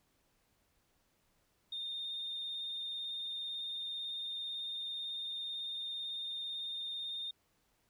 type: tone with vibrato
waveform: sine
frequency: 3650 Hz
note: A#7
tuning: 37 cents flat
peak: -37 dBFS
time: 1.72-7.31 s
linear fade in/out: 5 ms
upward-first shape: triangle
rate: 18 Hz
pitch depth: 24 cents each way
effects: tanh soft clip ceiling -33 dBFS + pink hiss -75 dBFS RMS until 7.89 s